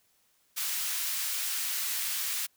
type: high-pass noise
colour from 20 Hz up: white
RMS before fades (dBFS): -32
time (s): 0.56-2.47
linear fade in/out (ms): 20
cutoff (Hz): 1500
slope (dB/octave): 12
effects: white hiss -69 dBFS RMS until 2.56 s